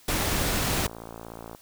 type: noise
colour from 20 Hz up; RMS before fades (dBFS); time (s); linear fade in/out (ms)
pink; -26; 0.08-0.87; 5
type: click train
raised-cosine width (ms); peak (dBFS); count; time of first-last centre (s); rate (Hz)
1; -25; 48; 0.72-1.549; 56.7
effects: white hiss -55 dBFS RMS until 1.61 s